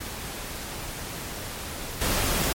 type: noise with level steps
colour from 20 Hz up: pink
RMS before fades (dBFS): -35 / -25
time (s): 0-2.53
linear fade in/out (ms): 10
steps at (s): 2.01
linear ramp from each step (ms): 5
effects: MP3 64 kbps